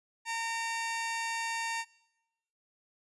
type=tone pair together; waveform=20% pulse; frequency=915 / 2312 Hz; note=A#5 / D7; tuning=-32 / -28 cents; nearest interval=octave + major third; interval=1604 cents; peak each=-28 / -36 dBFS; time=0.25-1.85 s; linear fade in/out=50 ms; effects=noise-tail reverb RT60 1.0 s tail -24 dB re dry + resampled to 24000 Hz